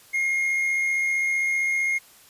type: tone with amplitude modulation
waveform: triangle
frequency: 2140 Hz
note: C7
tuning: 38 cents sharp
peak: -18 dBFS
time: 0.13-1.99 s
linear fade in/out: 20 ms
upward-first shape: sine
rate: 75.4 Hz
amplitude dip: 30%
effects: white hiss -52 dBFS RMS until 2.29 s + resampled to 32000 Hz